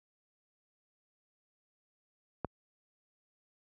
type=click; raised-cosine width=1 ms; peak=-19 dBFS; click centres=2.447 s; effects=high-pass 60 Hz 12 dB/octave